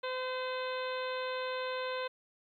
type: harmonic tone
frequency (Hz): 512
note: C5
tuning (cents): -38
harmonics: 1 / 2 / 3 / 4 / 5 / 6 / 7 / 8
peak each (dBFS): -36 / -40 / -43 / -48 / -46 / -51 / -47 / -50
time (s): 0.03-2.08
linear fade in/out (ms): 10
effects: 12-bit